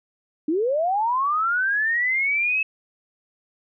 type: linear sweep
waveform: sine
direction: up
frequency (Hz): 290 to 2610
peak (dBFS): -19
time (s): 0.48-2.63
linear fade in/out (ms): 5
effects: none